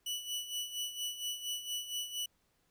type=tone with tremolo; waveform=sawtooth; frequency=2958 Hz; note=F#7; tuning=1 cent flat; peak=-31 dBFS; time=0.06-2.26 s; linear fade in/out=5 ms; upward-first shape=sine; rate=4.3 Hz; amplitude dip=70%; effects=pink hiss -75 dBFS RMS until 2.7 s